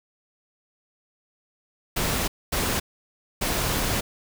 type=noise bursts at uneven times; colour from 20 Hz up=pink; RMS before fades=-25 dBFS; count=3; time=1.96-2.28 / 2.52-2.8 / 3.41-4.01 s; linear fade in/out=10 ms; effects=none